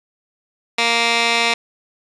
15% pulse tone with band-pass filter, 233.1 Hz, A#3, in tune, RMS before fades -17 dBFS, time 0.78-1.54 s, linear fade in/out 5 ms, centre 3000 Hz, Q 1.2, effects resampled to 22050 Hz + 7-bit

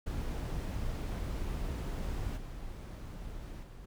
brown noise with level steps, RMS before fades -36 / -43 / -48 dBFS, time 0.06-3.86 s, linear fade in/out 10 ms, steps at 2.36 / 3.62 s, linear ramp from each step 20 ms, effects none

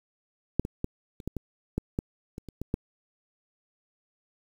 clicks, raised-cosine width 3 ms, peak -9 / -20 / -15 / -30 / -18 / -19 / -14 / -14 / -25 / -28 / -20 / -13 dBFS, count 12, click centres 0.596 / 0.651 / 0.844 / 1.202 / 1.276 / 1.367 / 1.78 / 1.989 / 2.381 / 2.487 / 2.616 / 2.741 s, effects 8-bit

